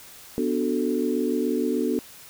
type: chord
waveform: sine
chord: B minor seventh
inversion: none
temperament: equal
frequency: 246.9 / 293.7 / 370 / 440 Hz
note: B3 / D4 / F#4 / A4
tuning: 0 / 0 / 0 / 0 cents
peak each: -26 / -27 / -28 / -28 dBFS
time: 0.38-1.99 s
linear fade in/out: 0 ms
effects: white hiss -46 dBFS RMS until 2.29 s